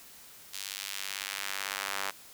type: tone with high-pass filter sweep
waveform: sawtooth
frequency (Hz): 98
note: G2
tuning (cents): 0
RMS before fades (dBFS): -37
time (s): 0.53-2.11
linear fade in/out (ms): 10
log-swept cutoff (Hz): 3800 to 1100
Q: 0.9
effects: white hiss -52 dBFS RMS until 2.33 s